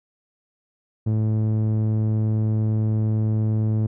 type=tone with low-pass filter; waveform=sawtooth; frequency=108.8 Hz; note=A2; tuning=19 cents flat; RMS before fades=-21 dBFS; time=1.06-3.87 s; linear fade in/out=10 ms; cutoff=300 Hz; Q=0.51; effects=none